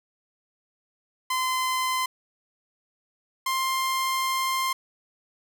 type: tone pair in turn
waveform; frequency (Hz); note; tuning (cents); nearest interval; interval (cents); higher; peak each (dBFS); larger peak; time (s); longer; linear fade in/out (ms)
sawtooth; 1030 / 1052.9; C6 / C6; -28 / +11; unison; 39; second; -20; neither; 1.3-2.06 / 3.46-4.73; second; 5
effects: none